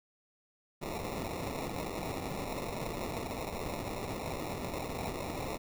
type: noise with sample-and-hold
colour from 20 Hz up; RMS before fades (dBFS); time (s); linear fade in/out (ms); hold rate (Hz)
white; -38; 0.81-5.58; 20; 1575
effects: none